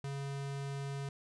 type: tone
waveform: square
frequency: 139.1 Hz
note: C#3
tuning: 6 cents sharp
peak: -38 dBFS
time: 0.04-1.09 s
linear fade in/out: 2 ms
effects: resampled to 22050 Hz